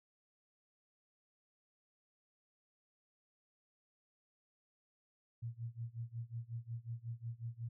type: tone with tremolo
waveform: sine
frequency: 116.54 Hz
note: A#2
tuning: in tune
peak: -38 dBFS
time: 5.42-7.69 s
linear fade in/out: 10 ms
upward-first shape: sine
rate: 5.5 Hz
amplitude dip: 95%
effects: none